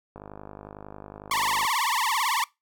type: click train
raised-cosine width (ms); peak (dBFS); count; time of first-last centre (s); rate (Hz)
1; -26; 77; 0.16-1.65; 51
type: tone with vibrato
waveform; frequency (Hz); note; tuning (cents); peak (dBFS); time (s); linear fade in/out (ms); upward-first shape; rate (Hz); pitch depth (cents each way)
sawtooth; 1004; B5; +28; -19; 1.31-2.44; 2; triangle; 18; 280
effects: noise-tail reverb RT60 0.2 s tail -22 dB re dry